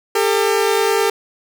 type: tone pair together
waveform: sawtooth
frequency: 400.1 / 449.8 Hz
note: G4 / A4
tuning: +35 / +38 cents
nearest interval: major second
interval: 203 cents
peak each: -13 dBFS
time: 0.15-1.1 s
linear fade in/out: 5 ms
effects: none